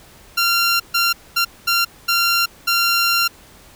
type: tone bursts at uneven times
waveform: 15% pulse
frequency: 1380 Hz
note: F6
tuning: 21 cents flat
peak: -8 dBFS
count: 6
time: 0.37-0.8 / 0.94-1.13 / 1.36-1.45 / 1.67-1.85 / 2.08-2.46 / 2.67-3.28 s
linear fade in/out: 10 ms
effects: pink hiss -46 dBFS RMS until 3.75 s